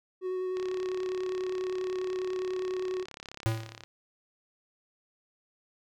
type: tone with vibrato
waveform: triangle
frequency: 370 Hz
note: F#4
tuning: in tune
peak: -28 dBFS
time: 0.21-3.06 s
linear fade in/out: 50 ms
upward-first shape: square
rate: 10 Hz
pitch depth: 9 cents each way
type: click train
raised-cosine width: 0.2 ms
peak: -25 dBFS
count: 114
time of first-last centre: 0.57-3.836 s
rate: 34.6 Hz
type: tone with exponential decay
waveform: square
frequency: 111.9 Hz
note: A2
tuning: 30 cents sharp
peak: -23 dBFS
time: 3.46-3.84 s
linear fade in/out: 0 ms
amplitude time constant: 81 ms
effects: none